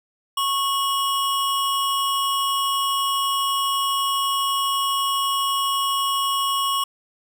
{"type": "tone pair together", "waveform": "square", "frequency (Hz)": [1100, 2912], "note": ["C#6", "F#7"], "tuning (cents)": [-14, -28], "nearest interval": "octave + perfect fourth", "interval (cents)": 1686, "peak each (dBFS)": [-22, -26], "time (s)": [0.37, 6.84], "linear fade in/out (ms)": 5, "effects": []}